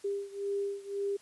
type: beating tone pair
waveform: sine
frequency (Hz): 399.3 / 401.2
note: G4 / G4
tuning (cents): +32 / +40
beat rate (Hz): 1.9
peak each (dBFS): -34 / -36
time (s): 0.04-1.17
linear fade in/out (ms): 10
effects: white hiss -59 dBFS RMS until 1.21 s + resampled to 24000 Hz